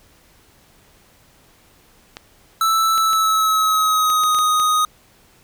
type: clicks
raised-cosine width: 0.2 ms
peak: -14 dBFS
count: 8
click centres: 2.169 / 2.979 / 3.132 / 4.101 / 4.236 / 4.347 / 4.388 / 4.599 s
type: tone with pitch glide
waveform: square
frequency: 1318.5 to 1247.4 Hz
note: E6 to D#6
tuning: 0 to +4 cents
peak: -15 dBFS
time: 2.61-4.85 s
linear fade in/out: 2 ms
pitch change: -96 cents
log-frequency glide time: 2.96-4.34 s
effects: pink hiss -53 dBFS RMS until 5.43 s